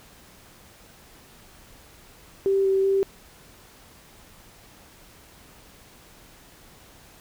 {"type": "tone with pitch steps", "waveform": "sine", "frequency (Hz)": [390.4, 386, 390.1], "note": ["G4", "G4", "G4"], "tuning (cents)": [-7, -27, -8], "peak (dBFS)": -18, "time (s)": [2.46, 3.03], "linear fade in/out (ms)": 0, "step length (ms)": 190, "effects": ["pink hiss -51 dBFS RMS until 7.2 s"]}